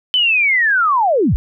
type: linear sweep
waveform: sine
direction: down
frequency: 3065 to 30.5 Hz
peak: -11 dBFS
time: 0.14-1.36 s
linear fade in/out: 0 ms
effects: none